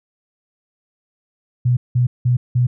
sine tone bursts, 123.47 Hz, B2, in tune, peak -12 dBFS, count 4, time 1.65-2.67 s, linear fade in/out 10 ms, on 120 ms, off 180 ms, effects none

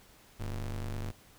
square ring-modulated tone, 61.74 Hz, B1, in tune, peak -32 dBFS, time 0.39-1.12 s, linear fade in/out 20 ms, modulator 36.9 Hz, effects pink hiss -59 dBFS RMS until 1.38 s

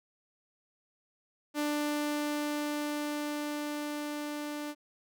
sawtooth tone with level ramp, 295.7 Hz, D4, 12 cents sharp, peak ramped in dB -25 to -32 dBFS, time 1.54-4.75 s, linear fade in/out 50 ms, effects none

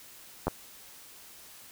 clicks, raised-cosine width 1 ms, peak -14 dBFS, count 2, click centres 0.47 / 0.481 s, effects white hiss -51 dBFS RMS until 1.71 s

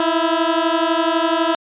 15% pulse beating tone pair, 323.3 / 335.3 Hz, E4 / E4, -34 / +30 cents, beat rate 12 Hz, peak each -12 dBFS, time 0-1.55 s, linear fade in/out 2 ms, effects resampled to 8000 Hz

